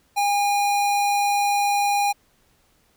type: tone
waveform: square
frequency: 813 Hz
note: G#5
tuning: 37 cents flat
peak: -19 dBFS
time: 0.16-2.13 s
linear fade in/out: 20 ms
effects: pink hiss -62 dBFS RMS until 2.96 s